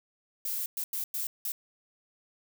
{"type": "noise bursts at uneven times", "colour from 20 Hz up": "violet", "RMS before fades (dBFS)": -33, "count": 5, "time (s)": [[0.45, 0.66], [0.77, 0.84], [0.93, 1.04], [1.14, 1.27], [1.45, 1.52]], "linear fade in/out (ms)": 2, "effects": []}